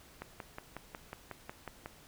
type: click train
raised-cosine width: 0.5 ms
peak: -26 dBFS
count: 10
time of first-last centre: 0.22-1.859 s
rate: 5.49 Hz
effects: pink hiss -58 dBFS RMS until 2.07 s